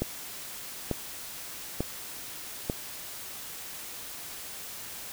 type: click train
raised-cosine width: 2 ms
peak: -14 dBFS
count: 4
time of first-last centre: 0.02-2.699 s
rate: 1.12 Hz
effects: white hiss -41 dBFS RMS until 5.12 s